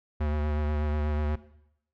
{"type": "tone with vibrato", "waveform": "square", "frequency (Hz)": 75, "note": "D2", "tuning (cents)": 37, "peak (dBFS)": -26, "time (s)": [0.2, 1.36], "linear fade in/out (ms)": 10, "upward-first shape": "sine", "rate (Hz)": 8.2, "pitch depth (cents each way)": 24, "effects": ["noise-tail reverb RT60 0.8 s tail -17 dB re dry", "low-pass 2000 Hz 12 dB/octave"]}